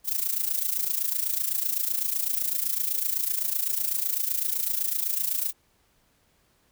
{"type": "noise with amplitude modulation", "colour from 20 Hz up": "violet", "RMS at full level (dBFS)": -24, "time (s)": [0.04, 5.53], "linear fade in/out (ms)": 50, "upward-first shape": "sine", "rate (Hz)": 27.9, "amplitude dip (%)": 75, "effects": ["pink hiss -66 dBFS RMS until 6.71 s"]}